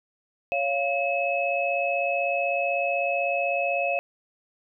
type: tone cluster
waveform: sine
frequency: 558 / 694 / 2578 Hz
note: C#5 / F5 / E7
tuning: +11 / -11 / -39 cents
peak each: -27 dBFS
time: 0.52-3.99 s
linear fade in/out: 0 ms
effects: none